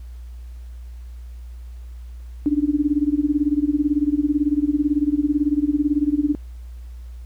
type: tone with tremolo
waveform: sine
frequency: 293.7 Hz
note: D4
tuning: in tune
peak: -13 dBFS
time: 2.46-6.35 s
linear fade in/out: 0 ms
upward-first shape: sine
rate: 18 Hz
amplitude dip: 90%
effects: added 60 Hz sine -33 dBFS peak until 7.25 s + pink hiss -58 dBFS RMS until 7.25 s